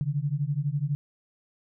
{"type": "beating tone pair", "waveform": "sine", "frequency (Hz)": [138.59, 150.59], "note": ["C#3", "D3"], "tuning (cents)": [0, 44], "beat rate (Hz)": 12, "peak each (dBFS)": -28, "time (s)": [0.01, 0.95], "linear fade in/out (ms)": 0, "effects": []}